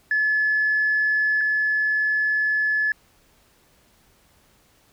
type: tone pair in turn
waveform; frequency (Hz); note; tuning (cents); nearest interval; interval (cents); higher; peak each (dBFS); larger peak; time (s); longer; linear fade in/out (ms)
sine; 1719 / 1719; A6 / A6; -41 / -41; unison; 0; neither; -17 / -18; first; 0.11-1.41 / 1.41-2.92; second; 2
effects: tanh soft clip ceiling -13 dBFS + pink hiss -59 dBFS RMS until 4.92 s